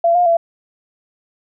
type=tone with pitch steps; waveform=sine; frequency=679 / 709 / 674 Hz; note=F5 / F5 / E5; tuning=-49 / +26 / +38 cents; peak=-10 dBFS; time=0.04-0.37 s; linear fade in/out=5 ms; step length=110 ms; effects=none